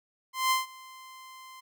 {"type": "tone with ADSR envelope", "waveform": "sawtooth", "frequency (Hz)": 1040, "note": "C6", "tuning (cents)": -11, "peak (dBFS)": -18, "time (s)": [0.33, 1.61], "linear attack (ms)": 180, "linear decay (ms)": 150, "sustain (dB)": -24, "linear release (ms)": 16, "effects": []}